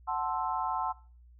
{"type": "chord", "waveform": "sine", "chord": "F# half-diminished seventh", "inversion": "none", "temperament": "equal", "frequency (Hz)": [740, 880, 1046.5, 1318.5], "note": ["F#5", "A5", "C6", "E6"], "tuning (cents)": [0, 0, 0, 0], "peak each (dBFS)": [-35, -33, -34, -38], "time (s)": [0.07, 0.93], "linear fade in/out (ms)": 20, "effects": ["noise-tail reverb RT60 0.4 s tail -21 dB re dry", "added 60 Hz sine -53 dBFS peak until 1.39 s"]}